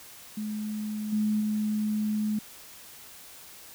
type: tone with level steps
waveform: sine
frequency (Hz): 212.8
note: G#3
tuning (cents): +42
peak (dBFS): -30 / -23 / -25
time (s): 0.37-2.39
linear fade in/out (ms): 5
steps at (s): 1.12 / 1.4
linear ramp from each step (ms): 10
effects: white hiss -48 dBFS RMS until 3.74 s